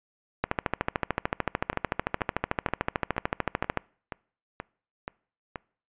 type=two click trains; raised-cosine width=0.5 ms; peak=-18 / -9 dBFS; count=9 / 46; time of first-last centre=1.73-5.558 / 0.44-3.773 s; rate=2.09 / 13.5 Hz; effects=noise-tail reverb RT60 0.5 s tail -25 dB re dry + resampled to 8000 Hz